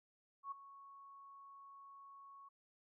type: tone with ADSR envelope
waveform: sine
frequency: 1107 Hz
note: C#6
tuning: 3 cents flat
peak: -40 dBFS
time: 0.43-2.49 s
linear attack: 85 ms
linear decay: 11 ms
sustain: -15 dB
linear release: 11 ms
effects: none